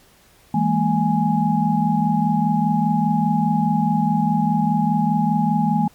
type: tone cluster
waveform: sine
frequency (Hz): 164.8 / 205.2 / 230.1 / 832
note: E3 / G#3 / A#3 / G#5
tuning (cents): 0 / -21 / -22 / +3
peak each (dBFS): -21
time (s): 0.54-5.88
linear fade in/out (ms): 5
effects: pink hiss -53 dBFS RMS until 5.94 s + MP3 96 kbps